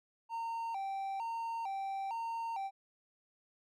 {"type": "tone with vibrato", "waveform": "triangle", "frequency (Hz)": 846, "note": "G#5", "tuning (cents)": 32, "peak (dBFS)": -34, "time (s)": [0.29, 2.71], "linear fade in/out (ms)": 50, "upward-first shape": "square", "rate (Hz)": 1.1, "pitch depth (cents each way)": 140, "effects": []}